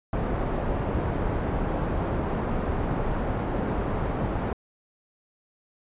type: low-pass noise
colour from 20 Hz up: pink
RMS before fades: -27 dBFS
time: 0.13-4.53 s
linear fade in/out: 2 ms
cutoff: 970 Hz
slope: 12 dB/octave
effects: resampled to 8000 Hz